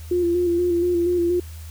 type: tone with vibrato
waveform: sine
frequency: 349.2 Hz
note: F4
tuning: in tune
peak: -17 dBFS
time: 0.11-1.4 s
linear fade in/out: 5 ms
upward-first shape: square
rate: 4.2 Hz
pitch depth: 29 cents each way
effects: added 80 Hz sine -34 dBFS peak until 1.7 s + white hiss -47 dBFS RMS until 1.7 s